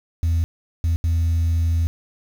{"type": "tone bursts at uneven times", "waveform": "sine", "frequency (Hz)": 83, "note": "E2", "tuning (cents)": 12, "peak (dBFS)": -14, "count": 3, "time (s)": [[0.23, 0.44], [0.84, 0.96], [1.04, 1.87]], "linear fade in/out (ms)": 0, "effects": ["tanh soft clip ceiling -15 dBFS", "7-bit"]}